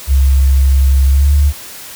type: tone with pitch glide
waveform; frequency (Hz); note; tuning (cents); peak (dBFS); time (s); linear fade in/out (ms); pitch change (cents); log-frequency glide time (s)
sine; 67.5 to 71.93; C#2 to D2; -45 to -35; -6; 0.07-1.53; 50; +110; 1.09-1.31
effects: white hiss -31 dBFS RMS until 1.95 s